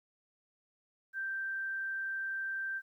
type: tone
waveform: sine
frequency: 1568 Hz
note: G6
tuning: in tune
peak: -34 dBFS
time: 1.13-2.82 s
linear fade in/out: 50 ms
effects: 12-bit